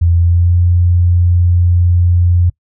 sine tone with pitch glide, 85.1 to 87.8 Hz, F2 to F2, -44 to +10 cents, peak -7 dBFS, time 0.01-2.5 s, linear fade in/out 10 ms, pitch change +54 cents, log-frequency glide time 0.15-0.57 s, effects noise-tail reverb RT60 0.1 s tail -23 dB re dry

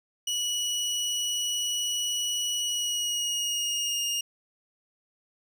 25% pulse tone with pitch glide, 2931 to 2839 Hz, F#7 to F7, -17 to +28 cents, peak -23 dBFS, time 0.27-4.21 s, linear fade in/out 5 ms, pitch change -55 cents, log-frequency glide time 2.55-4.01 s, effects none

